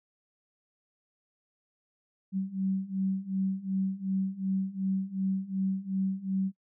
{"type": "beating tone pair", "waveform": "sine", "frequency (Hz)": [190, 192.7], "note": ["F#3", "G3"], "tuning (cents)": [46, -29], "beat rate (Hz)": 2.7, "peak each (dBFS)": [-32, -30], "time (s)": [2.32, 6.52], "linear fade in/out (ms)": 50, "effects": ["noise-tail reverb RT60 0.1 s tail -25 dB re dry"]}